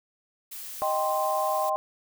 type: noise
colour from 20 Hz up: blue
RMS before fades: -39 dBFS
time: 0.51-1.7 s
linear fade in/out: 10 ms
type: chord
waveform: sine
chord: C minor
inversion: first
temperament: equal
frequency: 622.3 / 784 / 1046.5 Hz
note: Eb5 / G5 / C6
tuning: 0 / 0 / 0 cents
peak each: -28 dBFS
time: 0.82-1.76 s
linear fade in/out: 0 ms
effects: none

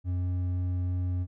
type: tone with hard clipping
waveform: sine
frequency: 90.3 Hz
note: F#2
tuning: 42 cents flat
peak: -28 dBFS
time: 0.04-1.27 s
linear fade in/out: 50 ms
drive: 5 dB
effects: none

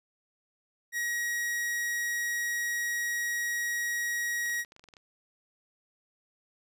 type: tone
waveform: 45% pulse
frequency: 1900 Hz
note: A#6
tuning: 33 cents sharp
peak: -29 dBFS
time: 0.92-4.65 s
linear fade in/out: 50 ms
type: clicks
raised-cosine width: 0.2 ms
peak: -35 dBFS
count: 12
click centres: 4.46 / 4.497 / 4.543 / 4.593 / 4.648 / 4.721 / 4.764 / 4.795 / 4.84 / 4.887 / 4.938 / 4.968 s
effects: none

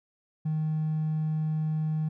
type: tone with hard clipping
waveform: triangle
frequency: 155.9 Hz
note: D#3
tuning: 4 cents sharp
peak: -26 dBFS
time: 0.45-2.09 s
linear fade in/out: 10 ms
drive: 4 dB
effects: none

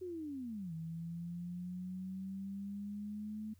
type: linear two-way sweep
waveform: sine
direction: down then up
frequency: 375 to 160.7 to 217.1 Hz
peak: -40 dBFS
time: 0.01-3.54 s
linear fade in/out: 10 ms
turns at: 0.73 s
effects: added 90 Hz sine -61 dBFS peak until 3.59 s + white hiss -75 dBFS RMS until 3.59 s

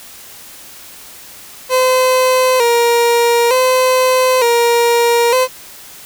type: tone with vibrato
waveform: 30% pulse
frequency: 491.8 Hz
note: B4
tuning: 7 cents flat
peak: -7 dBFS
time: 1.69-5.48 s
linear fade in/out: 50 ms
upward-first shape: square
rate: 0.55 Hz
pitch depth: 73 cents each way
effects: white hiss -36 dBFS RMS until 6.05 s

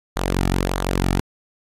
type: tone with flanger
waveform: sawtooth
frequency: 45.92 Hz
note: F#1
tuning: 12 cents flat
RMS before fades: -21 dBFS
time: 0.16-1.2 s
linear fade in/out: 0 ms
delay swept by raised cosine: 0.37 to 1.97 ms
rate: 1.6 Hz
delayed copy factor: -0.6
effects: resampled to 32000 Hz

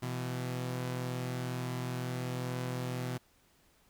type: tone pair together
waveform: sawtooth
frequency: 125.6 / 167.66 Hz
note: B2 / E3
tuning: +30 / +30 cents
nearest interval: perfect fourth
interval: 500 cents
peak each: -31 / -38 dBFS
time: 0.02-3.18 s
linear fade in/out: 10 ms
effects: pink hiss -67 dBFS RMS until 3.89 s

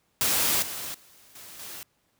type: noise with level steps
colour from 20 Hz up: white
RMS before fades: -24 / -35 / -55 / -45 / -40 dBFS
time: 0.21-1.83 s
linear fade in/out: 0 ms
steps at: 0.62 / 0.94 / 1.35 / 1.59 s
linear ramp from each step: 5 ms
effects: pink hiss -70 dBFS RMS until 2.19 s + high-pass 60 Hz 12 dB/octave

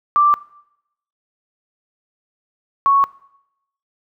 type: tone pair in turn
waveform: sine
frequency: 1174.7 / 1108.8 Hz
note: D6 / C#6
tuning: 0 / 0 cents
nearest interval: minor second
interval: 100 cents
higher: first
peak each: -10 dBFS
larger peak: neither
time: 0.16-0.34 / 2.86-3.04 s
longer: neither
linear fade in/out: 0 ms
effects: noise-tail reverb RT60 0.8 s tail -21 dB re dry

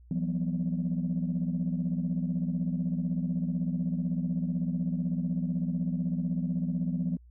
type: chord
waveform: sine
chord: E suspended second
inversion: none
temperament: equal with one note detuned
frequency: 169.06 / 185 / 246.9 Hz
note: E3 / F#3 / B3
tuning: +44 / 0 / 0 cents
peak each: -29 / -31 / -33 dBFS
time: 0.11-7.17 s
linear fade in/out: 2 ms
effects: tanh soft clip ceiling -21 dBFS + added 60 Hz sine -51 dBFS peak until 7.3 s

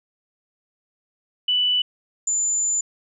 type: tone pair in turn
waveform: sine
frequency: 2975 / 7076 Hz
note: F#7 / A8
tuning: +9 / +9 cents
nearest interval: octave + minor third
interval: 1500 cents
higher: second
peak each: -17 / -19 dBFS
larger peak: first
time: 1.48-1.82 / 2.27-2.81 s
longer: second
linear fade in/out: 5 ms
effects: none

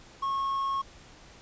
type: tone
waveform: triangle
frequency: 1092 Hz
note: C#6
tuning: 26 cents flat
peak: -25 dBFS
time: 0.22-0.82 s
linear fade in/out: 10 ms
effects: pink hiss -52 dBFS RMS until 1.41 s + resampled to 16000 Hz

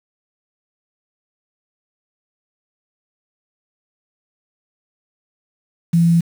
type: tone with quantisation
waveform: sine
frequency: 168.6 Hz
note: E3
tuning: 39 cents sharp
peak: -10 dBFS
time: 5.93-6.21 s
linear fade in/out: 10 ms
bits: 6
effects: none

